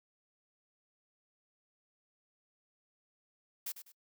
blue noise with echo, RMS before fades -39 dBFS, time 3.66-3.72 s, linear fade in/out 5 ms, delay 100 ms, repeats 2, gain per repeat -10 dB, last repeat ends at 3.92 s, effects noise-tail reverb RT60 0.1 s tail -26 dB re dry

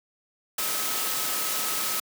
sine tone in noise, 1282 Hz, E6, 49 cents flat, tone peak -38 dBFS, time 0.58-2 s, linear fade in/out 5 ms, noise white, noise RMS -28 dBFS, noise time 0.58-2 s, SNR -13 dB, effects high-pass 200 Hz 12 dB/octave

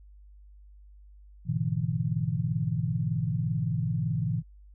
sine chord, E dominant seventh, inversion first, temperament equal with one note detuned, 103.83 / 121.63 / 146.83 / 164.81 Hz, G#2 / B2 / D3 / E3, 0 / -26 / 0 / 0 cents, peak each -34 / -30 / -32 / -30 dBFS, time 1.45-4.43 s, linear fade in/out 50 ms, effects added 50 Hz sine -49 dBFS peak until 4.74 s

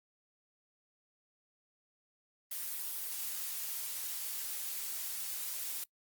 blue noise, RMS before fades -39 dBFS, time 2.51-5.84 s, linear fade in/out 5 ms, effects noise-tail reverb RT60 0.1 s tail -24 dB re dry + Opus 32 kbps

